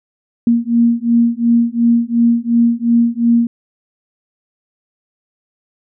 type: beating tone pair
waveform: sine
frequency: 233.1 / 235.9 Hz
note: A#3 / A#3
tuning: 0 / +21 cents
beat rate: 2.8 Hz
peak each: -13 dBFS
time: 0.47-3.47 s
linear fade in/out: 2 ms
effects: none